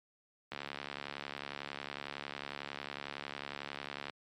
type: click train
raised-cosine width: 0.3 ms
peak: -23 dBFS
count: 255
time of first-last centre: 0.52-4.097 s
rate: 71 Hz
effects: high-pass 150 Hz 12 dB/octave + MP3 64 kbps

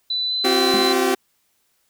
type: tone with pitch glide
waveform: sine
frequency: 3986 to 4025 Hz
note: B7 to B7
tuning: +15 to +32 cents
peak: -20 dBFS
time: 0.1-0.93 s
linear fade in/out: 5 ms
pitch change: +17 cents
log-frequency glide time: 0.28-0.33 s
type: chord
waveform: sawtooth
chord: C suspended fourth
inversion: none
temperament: equal with one note detuned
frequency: 261.6 / 349.2 / 383.5 Hz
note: C4 / F4 / G4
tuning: 0 / 0 / -38 cents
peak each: -19 / -19 / -15 dBFS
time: 0.44-1.15 s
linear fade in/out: 10 ms
type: tone with exponential decay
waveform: sine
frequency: 213.6 Hz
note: G#3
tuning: 49 cents sharp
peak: -21 dBFS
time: 0.74-1 s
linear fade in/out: 0 ms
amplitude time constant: 56 ms
effects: white hiss -66 dBFS RMS until 1.89 s

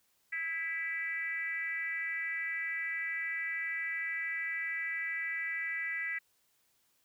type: tone with frequency modulation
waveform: sine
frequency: 1975.5 Hz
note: B6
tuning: in tune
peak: -33 dBFS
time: 0.32-6.19 s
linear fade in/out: 10 ms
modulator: 338 Hz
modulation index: 0.84
effects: white hiss -73 dBFS RMS until 7.04 s

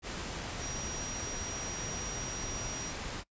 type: tone in noise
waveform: sine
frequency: 5740 Hz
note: F8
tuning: 47 cents sharp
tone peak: -38 dBFS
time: 0.59-2.94 s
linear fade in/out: 50 ms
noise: pink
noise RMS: -39 dBFS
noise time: 0.02-3.24 s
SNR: -2 dB
effects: noise-tail reverb RT60 0.1 s tail -22 dB re dry + resampled to 16000 Hz

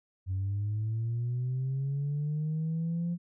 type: linear sweep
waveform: sine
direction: up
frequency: 92.5 to 174.61 Hz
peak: -27 dBFS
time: 0.26-3.18 s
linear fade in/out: 50 ms
effects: tanh soft clip ceiling -26 dBFS

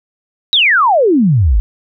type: exponential sweep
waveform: sine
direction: down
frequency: 3955 to 46 Hz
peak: -7 dBFS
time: 0.53-1.6 s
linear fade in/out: 0 ms
effects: none

